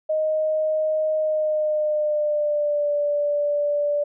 sine tone with pitch glide, 622.3 to 584 Hz, D#5 to D5, 0 to -10 cents, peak -19 dBFS, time 0.09-4.04 s, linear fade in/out 10 ms, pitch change -110 cents, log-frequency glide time 1.17-2.92 s, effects none

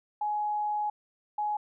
sine tone pair in turn, 839 / 839 Hz, G#5 / G#5, +17 / +17 cents, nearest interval unison, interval 0 cents, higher neither, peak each -27 dBFS, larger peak neither, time 0.21-0.9 / 1.38-1.57 s, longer first, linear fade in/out 5 ms, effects none

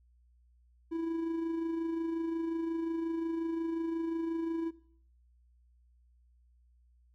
triangle tone with amplitude modulation, 329.6 Hz, E4, in tune, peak -28 dBFS, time 0.91-4.71 s, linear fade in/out 20 ms, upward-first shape sine, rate 25.6 Hz, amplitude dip 40%, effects noise-tail reverb RT60 0.6 s tail -19 dB re dry + added 60 Hz sine -62 dBFS peak until 7.14 s

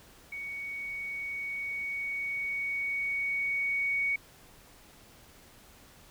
sine tone with level ramp, 2235 Hz, C#7, 14 cents sharp, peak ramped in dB -36 to -26 dBFS, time 0.32-4.16 s, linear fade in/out 5 ms, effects pink hiss -56 dBFS RMS until 6.1 s

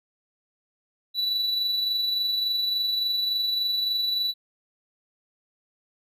triangle tone with amplitude modulation, 3951 Hz, B7, in tune, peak -20 dBFS, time 1.14-4.34 s, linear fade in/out 50 ms, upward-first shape sine, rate 23.5 Hz, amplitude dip 35%, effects none

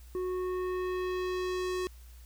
square tone with low-pass filter sweep, 366.6 Hz, F#4, 16 cents flat, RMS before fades -33 dBFS, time 0.15-1.87 s, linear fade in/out 0 ms, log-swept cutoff 830 to 9900 Hz, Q 0.79, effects added 60 Hz sine -48 dBFS peak until 2.25 s + white hiss -61 dBFS RMS until 2.25 s

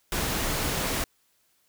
pink noise, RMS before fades -28 dBFS, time 0.12-1.04 s, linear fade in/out 2 ms, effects white hiss -68 dBFS RMS until 1.68 s

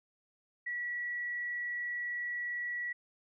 sine tone with frequency modulation, 1937 Hz, B6, 34 cents flat, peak -34 dBFS, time 0.66-2.93 s, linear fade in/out 10 ms, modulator 42.5 Hz, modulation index 0.25, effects none

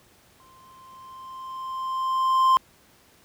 triangle tone with exponential growth, 1046.5 Hz, C6, in tune, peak -12 dBFS, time 0.4-2.57 s, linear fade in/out 0 ms, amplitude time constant 470 ms, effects pink hiss -57 dBFS RMS until 3.24 s + high-pass 60 Hz 12 dB/octave

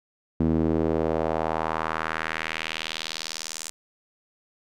sawtooth tone with band-pass filter sweep, 80 Hz, D#2, 49 cents sharp, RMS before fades -27 dBFS, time 0.4-3.7 s, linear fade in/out 0 ms, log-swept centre 250 to 7600 Hz, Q 1.8, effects none

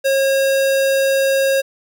square tone, 542 Hz, C#5, 39 cents flat, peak -14 dBFS, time 0.04-1.62 s, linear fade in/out 20 ms, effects none

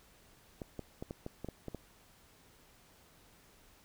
clicks, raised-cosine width 2 ms, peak -27 dBFS, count 9, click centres 0.618 / 0.793 / 1.025 / 1.109 / 1.264 / 1.446 / 1.487 / 1.683 / 1.747 s, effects pink hiss -63 dBFS RMS until 3.84 s

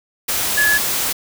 sine tone in noise, 1700 Hz, G#6, 40 cents sharp, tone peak -13 dBFS, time 0.57-0.78 s, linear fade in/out 10 ms, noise white, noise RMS -20 dBFS, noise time 0.28-1.13 s, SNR +4 dB, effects none

